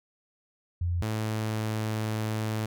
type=tone pair in turn; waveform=sine / sawtooth; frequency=87.1 / 109.08 Hz; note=F2 / A2; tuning=-4 / -15 cents; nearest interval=major third; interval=389 cents; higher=second; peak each=-25 / -24 dBFS; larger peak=second; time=0.81-1.02 / 1.02-2.66 s; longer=second; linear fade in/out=5 ms; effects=none

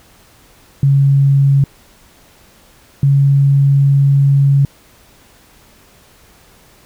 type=tone pair in turn; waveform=sine; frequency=138.59 / 139.21 Hz; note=C#3 / C#3; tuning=0 / +8 cents; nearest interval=unison; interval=8 cents; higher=second; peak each=-7 dBFS; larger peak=neither; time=0.83-1.64 / 3.03-4.65 s; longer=second; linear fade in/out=2 ms; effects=pink hiss -47 dBFS RMS until 6.85 s

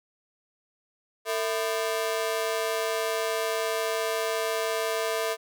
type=ring-modulated tone; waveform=sawtooth; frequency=554.4 Hz; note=C#5; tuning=in tune; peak=-19 dBFS; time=1.25-5.37 s; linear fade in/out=50 ms; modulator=103 Hz; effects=none

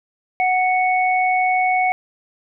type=tone pair together; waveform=sine; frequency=739.8 / 2217 Hz; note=F#5 / C#7; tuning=0 / 0 cents; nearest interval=octave + perfect fifth; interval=1900 cents; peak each=-16 / -20 dBFS; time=0.4-1.92 s; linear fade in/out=0 ms; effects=none

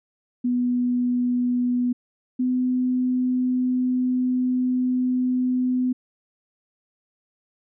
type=tone pair in turn; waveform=sine; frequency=246.2 / 252.5 Hz; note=B3 / B3; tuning=-5 / +39 cents; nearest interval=unison; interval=44 cents; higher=second; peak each=-19 dBFS; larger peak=neither; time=0.44-1.93 / 2.39-5.93 s; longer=second; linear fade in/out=10 ms; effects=none

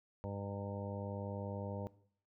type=harmonic tone with a mistuned harmonic; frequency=100.1 Hz; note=G2; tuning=37 cents sharp; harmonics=1 / 2 / 3 / 4 / 5 / 6 / 7 / 8 / 9; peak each=-42 / -46 / -52 / -53 / -46 / -48 / -61 / -56 / -51 dBFS; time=0.24-1.87 s; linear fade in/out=0 ms; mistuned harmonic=9; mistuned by=+22 cents; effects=noise-tail reverb RT60 0.6 s tail -19 dB re dry

